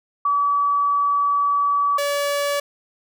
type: tone pair in turn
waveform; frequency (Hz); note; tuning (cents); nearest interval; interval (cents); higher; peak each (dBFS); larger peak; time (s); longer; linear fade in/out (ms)
sine / sawtooth; 1145 / 572.5; D6 / D5; -44 / -44; octave; 1200; first; -16; neither; 0.25-1.98 / 1.98-2.6; first; 5
effects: none